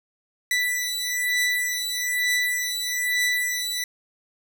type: beating tone pair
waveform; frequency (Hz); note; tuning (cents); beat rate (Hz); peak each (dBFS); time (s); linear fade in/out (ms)
sawtooth; 1975.5 / 1976.6; B6 / B6; 0 / +1; 1.1; -22; 0.51-3.84; 2
effects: none